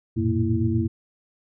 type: tone cluster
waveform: sine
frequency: 90.5 / 110.5 / 118.7 / 229.2 / 330.5 Hz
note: F#2 / A2 / A#2 / A#3 / E4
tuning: -38 / +8 / +32 / -29 / +5 cents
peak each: -26 dBFS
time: 0.16-0.88 s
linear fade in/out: 20 ms
effects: none